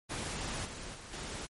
pink noise with level steps, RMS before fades -38 / -44 / -48 / -41 dBFS, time 0.09-1.47 s, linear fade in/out 20 ms, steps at 0.65 / 0.94 / 1.13 s, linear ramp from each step 2 ms, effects MP3 48 kbps

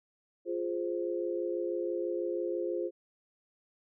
sine chord, F minor, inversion none, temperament equal, 349.2 / 415.3 / 523.3 Hz, F4 / Ab4 / C5, 0 / 0 / 0 cents, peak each -33 / -37 / -36 dBFS, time 0.45-2.91 s, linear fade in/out 50 ms, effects none

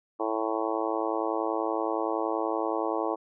harmonic tone, 110.6 Hz, A2, 9 cents sharp, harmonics 3 / 4 / 5 / 6 / 7 / 8 / 9 / 10, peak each -32 / -33 / -34 / -35 / -35 / -36 / -37 / -37 dBFS, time 0.19-3.16 s, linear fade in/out 20 ms, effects none

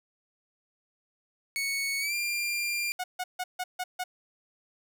sawtooth tone with pitch glide, 2217 to 2390 Hz, C#7 to D7, 0 to +30 cents, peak -25 dBFS, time 1.56-2.92 s, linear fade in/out 0 ms, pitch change +130 cents, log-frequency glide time 2-2.14 s
sawtooth tone bursts, 730 Hz, F#5, 24 cents flat, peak -26 dBFS, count 6, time 2.99-4.04 s, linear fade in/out 10 ms, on 50 ms, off 150 ms
effects none

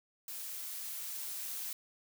blue noise with level ramp, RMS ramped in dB -43 to -40 dBFS, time 0.28-1.73 s, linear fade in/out 2 ms, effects none

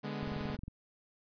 sawtooth chord, G# diminished, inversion second, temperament equal, 146.83 / 207.7 / 246.9 Hz, D3 / G#3 / B3, 0 / 0 / 0 cents, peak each -37 / -36 / -40 dBFS, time 0.03-0.57 s, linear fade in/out 20 ms
click train, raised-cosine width 5 ms, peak -30 dBFS, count 11, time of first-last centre 0.23-0.68 s, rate 22.2 Hz
effects resampled to 11025 Hz

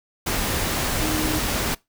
sine tone in noise, 309.5 Hz, D#4, 9 cents flat, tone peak -25 dBFS, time 1.01-1.39 s, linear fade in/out 10 ms, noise pink, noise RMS -24 dBFS, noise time 0.26-1.75 s, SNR -4 dB, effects noise-tail reverb RT60 0.2 s tail -22 dB re dry

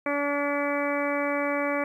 harmonic tone, 286.6 Hz, D4, 42 cents flat, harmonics 1 / 2 / 3 / 4 / 5 / 6 / 7 / 8, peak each -30 / -28 / -36 / -33 / -37 / -38 / -35 / -34 dBFS, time 0.06-1.84 s, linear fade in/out 2 ms, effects 10-bit

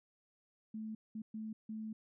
sine tone bursts at uneven times, 218.3 Hz, A3, 13 cents flat, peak -40 dBFS, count 4, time 0.74-0.95 / 1.15-1.22 / 1.34-1.53 / 1.69-1.93 s, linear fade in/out 5 ms, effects none

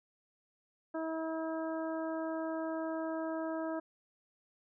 harmonic tone, 321.8 Hz, E4, 42 cents flat, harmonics 1 / 2 / 3 / 4 / 5, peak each -37 / -38 / -45 / -47 / -49 dBFS, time 0.94-3.8 s, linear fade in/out 10 ms, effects none

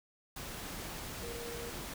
sine tone in noise, 470.8 Hz, A#4, 17 cents sharp, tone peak -43 dBFS, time 1.23-1.7 s, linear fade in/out 5 ms, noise pink, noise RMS -43 dBFS, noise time 0.36-1.94 s, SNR -3 dB, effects none

